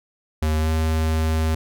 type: tone with pitch glide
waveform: square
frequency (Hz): 77.78 to 79.51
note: D#2 to D#2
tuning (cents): 0 to +38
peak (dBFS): -19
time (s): 0.42-1.55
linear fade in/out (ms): 5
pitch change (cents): +38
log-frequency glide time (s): 0.57-0.7
effects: none